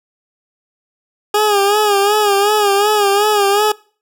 20% pulse tone with vibrato, 410.8 Hz, G#4, 19 cents flat, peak -6 dBFS, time 1.34-3.72 s, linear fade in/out 5 ms, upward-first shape sine, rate 2.7 Hz, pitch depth 67 cents each way, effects noise-tail reverb RT60 0.4 s tail -22 dB re dry

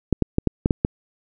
clicks, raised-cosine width 3 ms, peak -4 dBFS, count 7, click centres 0.127 / 0.223 / 0.384 / 0.473 / 0.659 / 0.708 / 0.849 s, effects none

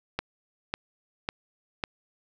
click train, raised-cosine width 0.3 ms, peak -12 dBFS, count 4, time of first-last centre 0.19-1.838 s, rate 1.82 Hz, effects none

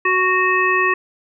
harmonic tone, 370 Hz, F#4, in tune, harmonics 1 / 3 / 5 / 7, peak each -21 / -18 / -18 / -21 dBFS, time 0.05-0.94 s, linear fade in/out 5 ms, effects none

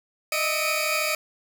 sawtooth tone cluster, 614 / 647 / 1290 / 2268 / 2452 Hz, D#5 / E5 / E6 / C#7 / D#7, -23 / -32 / -38 / +39 / -26 cents, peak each -25 / -31 / -27 / -26 / -24 dBFS, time 0.32-1.15 s, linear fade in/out 2 ms, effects none

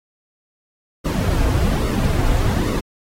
brown noise with flanger, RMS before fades -18 dBFS, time 1.04-2.81 s, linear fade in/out 20 ms, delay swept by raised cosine 1.2 to 5.3 ms, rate 1.2 Hz, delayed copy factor -0.65, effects AAC 48 kbps

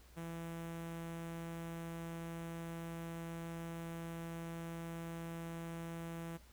sawtooth tone with notch filter, 166.7 Hz, E3, 20 cents sharp, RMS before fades -45 dBFS, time 0.16-6.38 s, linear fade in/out 20 ms, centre 4600 Hz, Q 1.2, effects added 60 Hz sine -60 dBFS peak until 6.52 s + pink hiss -65 dBFS RMS until 6.52 s

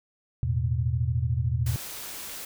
sine chord, E suspended fourth, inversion none, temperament equal, 82.41 / 110 / 123.47 Hz, E2 / A2 / B2, 0 / 0 / 0 cents, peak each -28 / -29 / -26 dBFS, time 0.43-1.76 s, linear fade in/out 0 ms
white noise, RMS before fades -38 dBFS, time 1.66-2.45 s, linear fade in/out 5 ms
effects none

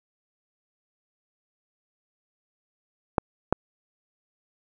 clicks, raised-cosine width 1 ms, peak -5 dBFS, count 2, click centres 3.182 / 3.526 s, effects none

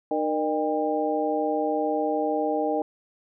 sine tone cluster, 304.5 / 467.9 / 610 / 799 Hz, D#4 / A#4 / D#5 / G5, -37 / +6 / -34 / +33 cents, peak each -28 dBFS, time 0.11-2.82 s, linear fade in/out 2 ms, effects none

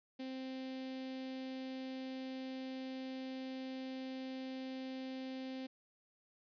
sawtooth tone with notch filter, 261.6 Hz, C4, in tune, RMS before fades -44 dBFS, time 0.19-5.67 s, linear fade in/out 10 ms, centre 1200 Hz, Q 0.71, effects resampled to 11025 Hz

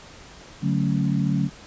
sine chord, D major seventh, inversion none, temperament equal with one note detuned, 144.06 / 185 / 220 / 277.2 Hz, D3 / F#3 / A3 / C#4, -33 / 0 / 0 / 0 cents, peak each -23 / -24 / -27 / -28 dBFS, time 0.61-1.5 s, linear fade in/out 50 ms, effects pink hiss -45 dBFS RMS until 1.66 s + resampled to 16000 Hz

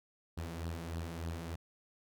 sawtooth beating tone pair, 82.41 / 85.71 Hz, E2 / F2, 0 / -32 cents, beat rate 3.3 Hz, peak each -36 / -40 dBFS, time 0.37-1.56 s, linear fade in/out 10 ms, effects none

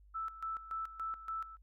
sine tone with tremolo, 1318.5 Hz, E6, in tune, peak -36 dBFS, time 0.14-1.57 s, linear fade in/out 20 ms, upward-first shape square, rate 3.5 Hz, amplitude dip 75%, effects added 50 Hz sine -58 dBFS peak until 1.62 s + Opus 48 kbps

